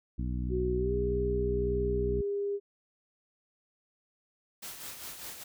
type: harmonic tone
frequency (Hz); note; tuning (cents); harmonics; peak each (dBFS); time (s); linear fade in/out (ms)
61.74; B1; 0; 1 / 2 / 3 / 4 / 5; -32 / -37 / -39 / -41 / -45; 0.18-2.22; 10
type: tone with pitch glide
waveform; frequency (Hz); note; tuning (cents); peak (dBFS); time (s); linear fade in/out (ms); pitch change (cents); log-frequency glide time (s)
sine; 370 to 403.5; F#4 to G#4; 0 to -50; -29; 0.49-2.6; 50; +150; 0.76-0.94
type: noise with tremolo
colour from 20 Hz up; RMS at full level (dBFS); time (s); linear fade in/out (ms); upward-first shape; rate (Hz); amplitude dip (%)
white; -41; 4.62-5.44; 10; sine; 5; 50
effects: none